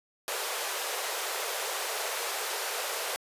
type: high-pass noise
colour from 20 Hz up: pink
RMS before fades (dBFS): -33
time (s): 0.28-3.16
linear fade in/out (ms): 0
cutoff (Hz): 420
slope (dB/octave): 48
effects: resampled to 32000 Hz